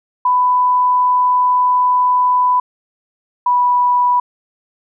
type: tone pair in turn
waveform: sine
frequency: 996 / 983.4 Hz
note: B5 / B5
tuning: +14 / -8 cents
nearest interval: unison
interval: 22 cents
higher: first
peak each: -10 dBFS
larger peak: neither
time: 0.25-2.6 / 3.46-4.2 s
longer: first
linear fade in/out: 5 ms
effects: none